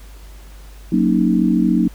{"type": "chord", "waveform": "sine", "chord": "D# minor seventh", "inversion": "first", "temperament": "equal", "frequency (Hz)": [185, 233.1, 277.2, 311.1], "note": ["F#3", "A#3", "C#4", "D#4"], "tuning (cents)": [0, 0, 0, 0], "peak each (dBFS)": [-17, -17, -21, -18], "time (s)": [0.92, 1.88], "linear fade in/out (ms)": 5, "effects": ["added 50 Hz sine -36 dBFS peak until 1.94 s", "pink hiss -47 dBFS RMS until 1.94 s"]}